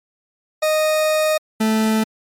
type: tone pair in turn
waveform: 40% pulse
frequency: 620 / 219.2 Hz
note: D#5 / A3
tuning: -6 / -6 cents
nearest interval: octave + tritone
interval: 1800 cents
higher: first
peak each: -14 dBFS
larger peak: neither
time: 0.62-1.38 / 1.6-2.04 s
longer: first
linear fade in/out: 10 ms
effects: MP3 64 kbps